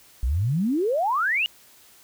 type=exponential sweep; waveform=sine; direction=up; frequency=55.7 to 2960 Hz; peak=-20 dBFS; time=0.23-1.46 s; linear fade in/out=0 ms; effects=white hiss -53 dBFS RMS until 2.03 s